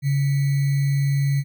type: tone with sample-and-hold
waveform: sine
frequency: 139.7 Hz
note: C#3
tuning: 14 cents sharp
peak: -17 dBFS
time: 0.02-1.44 s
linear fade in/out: 50 ms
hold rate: 2100 Hz
effects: none